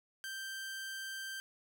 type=tone; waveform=sawtooth; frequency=1568 Hz; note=G6; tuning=in tune; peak=-37 dBFS; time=0.24-1.4 s; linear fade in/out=0 ms; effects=none